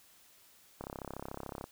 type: click train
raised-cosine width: 1 ms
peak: -26 dBFS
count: 29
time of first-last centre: 0.81-1.641 s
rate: 33.7 Hz
effects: white hiss -62 dBFS RMS until 1.71 s